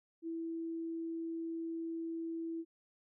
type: tone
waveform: sine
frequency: 329.6 Hz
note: E4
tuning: in tune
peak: -37 dBFS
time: 0.22-2.65 s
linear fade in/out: 50 ms
effects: none